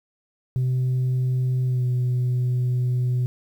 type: tone with pitch glide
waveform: sine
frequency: 127.8 to 124.81 Hz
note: C3 to B2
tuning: -40 to +19 cents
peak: -17 dBFS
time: 0.56-3.26 s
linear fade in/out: 0 ms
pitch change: -41 cents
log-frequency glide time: 1.65-1.85 s
effects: tanh soft clip ceiling -18 dBFS + 9-bit